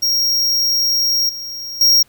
square tone with level steps, 5590 Hz, F8, 1 cent sharp, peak -14 / -26 / -9 dBFS, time 0.02-2.03 s, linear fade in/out 10 ms, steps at 1.29 / 1.81 s, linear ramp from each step 2 ms, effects pink hiss -54 dBFS RMS until 2.08 s

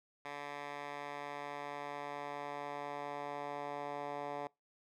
10% pulse tone with band-pass filter sweep, 144.4 Hz, D3, 29 cents flat, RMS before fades -43 dBFS, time 0.25-4.47 s, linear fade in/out 2 ms, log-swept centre 1500 to 810 Hz, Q 1.1, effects noise-tail reverb RT60 0.2 s tail -24 dB re dry

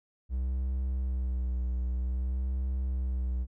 triangle tone with vibrato, 63.3 Hz, B1, 43 cents sharp, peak -26 dBFS, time 0.29-3.47 s, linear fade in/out 50 ms, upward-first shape sine, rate 0.52 Hz, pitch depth 41 cents each way, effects none

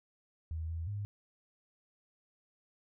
sine tone with pitch steps, 80.3 / 82.4 / 102.4 Hz, E2 / E2 / G#2, -45 / 0 / -24 cents, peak -35 dBFS, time 0.51-1.05 s, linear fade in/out 0 ms, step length 180 ms, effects none

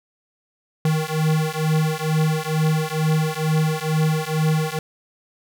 square beating tone pair, 155.56 / 157.76 Hz, D#3 / D#3, 0 / +24 cents, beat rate 2.2 Hz, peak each -22 dBFS, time 0.85-4.79 s, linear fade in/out 2 ms, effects none

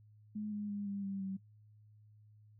sine tone with pitch steps, 211.4 / 207.4 / 203.5 / 199.65 / 195.88 / 192.18 Hz, G#3 / G#3 / G#3 / G3 / G3 / G3, +31 / -2 / -35 / +32 / -1 / -34 cents, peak -37 dBFS, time 0.35-1.37 s, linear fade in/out 10 ms, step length 170 ms, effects noise-tail reverb RT60 0.1 s tail -20 dB re dry + added 106 Hz sine -59 dBFS peak until 2.59 s

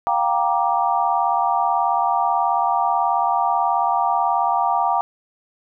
sine chord, G minor seventh, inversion third, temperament just, 705.6 / 784 / 940.8 / 1176 Hz, F5 / G5 / Bb5 / D6, +18 / 0 / +16 / +2 cents, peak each -22 / -21 / -21 / -24 dBFS, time 0.07-5.01 s, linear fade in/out 0 ms, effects none

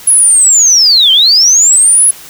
sine linear two-way sweep, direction down then up, 10750 to 3040 to 10750 Hz, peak -3 dBFS, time 0.07-2.11 s, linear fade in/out 5 ms, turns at 1.12 s, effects white hiss -32 dBFS RMS until 2.29 s

